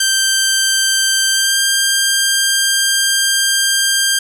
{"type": "tone with pitch glide", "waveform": "10% pulse", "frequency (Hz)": [1568, 1591.7], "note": ["G6", "G6"], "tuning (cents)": [0, 26], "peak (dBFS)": -3, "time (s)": [0, 4.19], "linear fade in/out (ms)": 5, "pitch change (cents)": 26, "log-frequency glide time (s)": [1.29, 1.6], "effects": []}